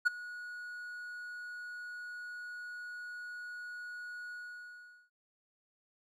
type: tone with ADSR envelope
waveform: triangle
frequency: 1457 Hz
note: F#6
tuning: 27 cents flat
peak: -20 dBFS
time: 0.05-5.1 s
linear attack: 19 ms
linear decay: 16 ms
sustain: -20 dB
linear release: 780 ms
effects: none